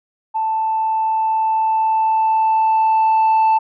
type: tone with level ramp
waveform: sine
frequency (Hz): 882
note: A5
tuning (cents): +4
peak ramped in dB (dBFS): -16 to -8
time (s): 0.34-3.59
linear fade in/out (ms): 20
effects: tanh soft clip ceiling -10 dBFS